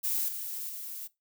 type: noise with level steps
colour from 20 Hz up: violet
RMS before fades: -30 / -37 / -40 dBFS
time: 0.03-1.08 s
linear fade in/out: 20 ms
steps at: 0.28 / 0.69 s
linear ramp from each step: 5 ms
effects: noise-tail reverb RT60 0.2 s tail -20 dB re dry